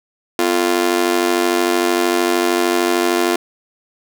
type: tone with amplitude modulation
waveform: sawtooth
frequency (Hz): 347.5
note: F4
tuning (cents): -9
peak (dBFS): -6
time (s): 0.39-3.36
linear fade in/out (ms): 2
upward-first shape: sine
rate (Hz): 93.2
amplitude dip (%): 95
effects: none